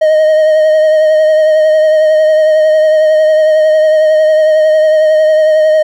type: tone with vibrato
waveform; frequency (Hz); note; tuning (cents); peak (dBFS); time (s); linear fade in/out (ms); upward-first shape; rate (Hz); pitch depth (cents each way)
triangle; 622.3; D#5; 0; -3; 0.01-5.83; 10; triangle; 11; 30
effects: none